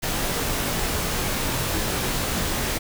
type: noise with comb filter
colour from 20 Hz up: pink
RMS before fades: -25 dBFS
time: 0.02-2.79 s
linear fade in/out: 20 ms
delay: 20 ms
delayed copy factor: -0.55
effects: none